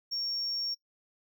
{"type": "tone", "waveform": "triangle", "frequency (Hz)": 5520, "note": "F8", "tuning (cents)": -21, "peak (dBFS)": -28, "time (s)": [0.11, 0.75], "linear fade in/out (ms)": 20, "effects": ["noise-tail reverb RT60 0.1 s tail -22 dB re dry", "tanh soft clip ceiling -27 dBFS"]}